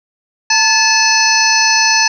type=harmonic tone with a mistuned harmonic; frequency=866 Hz; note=A5; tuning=28 cents flat; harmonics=1 / 2 / 3 / 5 / 6 / 7; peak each=-16 / -16 / -16 / -16 / -16 / -16 dBFS; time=0.5-2.08 s; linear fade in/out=5 ms; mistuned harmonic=1; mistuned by=+55 cents; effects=none